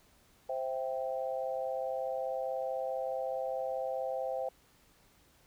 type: chord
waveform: sine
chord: C major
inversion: none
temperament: equal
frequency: 523.3 / 659.3 / 784 Hz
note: C5 / E5 / G5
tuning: 0 / 0 / 0 cents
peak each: -35 / -38 / -39 dBFS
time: 0.49-4.49 s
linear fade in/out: 5 ms
effects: pink hiss -65 dBFS RMS until 5.46 s